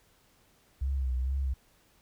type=tone with vibrato; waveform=sine; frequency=65.41 Hz; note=C2; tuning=in tune; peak=-27 dBFS; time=0.81-1.54 s; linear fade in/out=10 ms; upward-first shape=sine; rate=2.2 Hz; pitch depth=75 cents each way; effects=pink hiss -65 dBFS RMS until 2.01 s